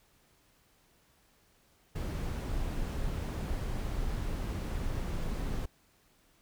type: noise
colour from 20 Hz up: brown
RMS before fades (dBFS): -34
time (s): 1.95-5.66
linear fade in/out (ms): 10
effects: pink hiss -67 dBFS RMS until 6.41 s